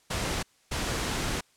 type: noise bursts at uneven times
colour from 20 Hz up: pink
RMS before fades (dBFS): -30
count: 2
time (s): 0.1-0.43 / 0.71-1.41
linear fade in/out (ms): 10
effects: white hiss -64 dBFS RMS until 1.56 s + low-pass 9000 Hz 12 dB/octave